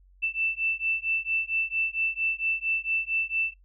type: beating tone pair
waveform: sine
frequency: 2658 / 2662.4 Hz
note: E7 / E7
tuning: +14 / +17 cents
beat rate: 4.4 Hz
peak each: -28 dBFS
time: 0.22-3.54 s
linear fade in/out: 20 ms
effects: noise-tail reverb RT60 0.1 s tail -17 dB re dry + added 46 Hz sine -54 dBFS peak until 3.64 s